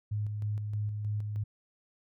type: tone with tremolo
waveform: sine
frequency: 105 Hz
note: G#2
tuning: 19 cents sharp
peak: -29 dBFS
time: 0.11-1.44 s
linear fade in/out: 10 ms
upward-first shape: square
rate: 3.2 Hz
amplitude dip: 35%
effects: none